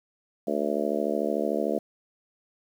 harmonic tone, 73.42 Hz, D2, in tune, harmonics 3 / 4 / 5 / 6 / 7 / 8 / 9, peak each -32 / -32 / -32 / -32 / -32 / -32 / -32 dBFS, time 0.47-1.79 s, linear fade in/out 5 ms, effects 9-bit

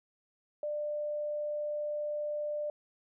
sine tone, 595 Hz, D5, 22 cents sharp, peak -32 dBFS, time 0.63-2.7 s, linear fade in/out 2 ms, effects none

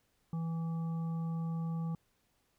harmonic tone, 164.81 Hz, E3, in tune, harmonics 1 / 3 / 5 / 7, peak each -33 / -54 / -52 / -54 dBFS, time 0.33-1.95 s, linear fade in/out 2 ms, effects pink hiss -75 dBFS RMS until 2.58 s

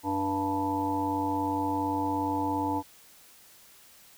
harmonic tone with a mistuned harmonic, 97.3 Hz, G2, 12 cents flat, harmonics 1 / 3 / 5 / 7 / 9 / 10, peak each -38 / -30 / -38 / -40 / -30 / -36 dBFS, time 0.03-2.83 s, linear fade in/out 50 ms, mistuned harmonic 7, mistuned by +17 cents, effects white hiss -55 dBFS RMS until 4.17 s

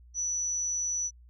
sine tone, 5930 Hz, F#8, 3 cents sharp, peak -28 dBFS, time 0.14-1.11 s, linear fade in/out 50 ms, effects added 60 Hz sine -51 dBFS peak until 1.29 s

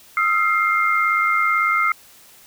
sine tone cluster, 1258 / 1356 / 2112 Hz, D#6 / E6 / C7, +19 / +49 / +16 cents, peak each -21 / -20 / -19 dBFS, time 0.17-1.92 s, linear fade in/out 2 ms, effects white hiss -48 dBFS RMS until 2.46 s

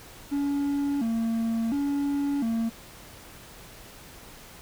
triangle tone with vibrato, 253.9 Hz, B3, 48 cents sharp, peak -22 dBFS, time 0.31-2.7 s, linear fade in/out 20 ms, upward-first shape square, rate 0.71 Hz, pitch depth 190 cents each way, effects pink hiss -47 dBFS RMS until 4.61 s

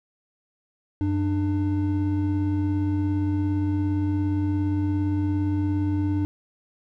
triangle tone pair together, 93.72 / 298.5 Hz, F#2 / D4, +23 / +28 cents, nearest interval octave + minor sixth, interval 2005 cents, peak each -22 dBFS, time 1.01-6.25 s, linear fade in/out 0 ms, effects none

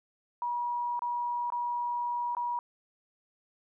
sine tone with dropouts, 962 Hz, B5, 46 cents flat, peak -29 dBFS, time 0.42-2.59 s, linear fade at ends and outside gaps 1 ms, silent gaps 0.993-1.02 / 1.502-1.522 / 2.35-2.368 s, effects none

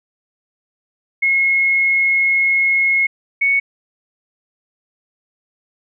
sine tone pair in turn, 2167 / 2219 Hz, C#7 / C#7, -40 / +1 cents, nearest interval unison, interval 41 cents, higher second, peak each -12 dBFS, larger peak neither, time 1.22-3.07 / 3.41-3.6 s, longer first, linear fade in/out 10 ms, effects none

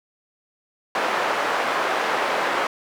white band-pass noise, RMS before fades -23 dBFS, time 0.95-2.67 s, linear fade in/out 2 ms, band 460 to 1300 Hz, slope 12 dB/octave, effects none

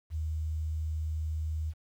sine tone with quantisation, 78.5 Hz, D#2, 16 cents sharp, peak -30 dBFS, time 0.1-1.74 s, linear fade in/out 50 ms, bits 10, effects none

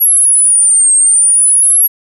sine exponential two-way sweep, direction down then up, 11460 to 8372 to 11460 Hz, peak -5 dBFS, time 0-1.88 s, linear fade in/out 20 ms, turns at 0.93 s, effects none

